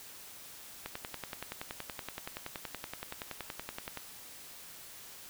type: click train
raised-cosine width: 0.3 ms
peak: -22 dBFS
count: 34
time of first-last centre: 0.86-3.973 s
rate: 10.6 Hz
effects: white hiss -50 dBFS RMS until 5.29 s